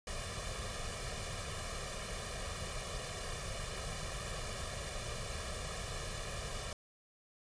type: noise with comb filter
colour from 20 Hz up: pink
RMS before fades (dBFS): -41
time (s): 0.07-6.73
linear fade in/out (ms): 2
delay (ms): 1.7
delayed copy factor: +0.8
effects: resampled to 22050 Hz